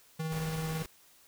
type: tone with tremolo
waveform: square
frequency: 159.4 Hz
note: D#3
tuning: 42 cents sharp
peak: -32 dBFS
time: 0.19-0.83 s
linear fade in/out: 10 ms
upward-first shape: sine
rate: 18 Hz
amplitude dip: 30%
type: noise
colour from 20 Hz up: pink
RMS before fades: -43 dBFS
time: 0.32-0.86 s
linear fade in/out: 2 ms
effects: white hiss -61 dBFS RMS until 1.27 s